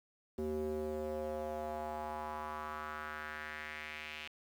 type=tone with band-pass filter sweep; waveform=square; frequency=76.4 Hz; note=D#2; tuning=31 cents flat; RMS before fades=-41 dBFS; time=0.38-4.28 s; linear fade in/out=5 ms; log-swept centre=340 to 2700 Hz; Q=3.1; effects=10-bit